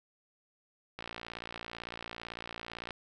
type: click train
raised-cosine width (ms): 0.3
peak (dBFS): -24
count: 112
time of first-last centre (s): 0.99-2.907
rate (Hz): 57.9
effects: none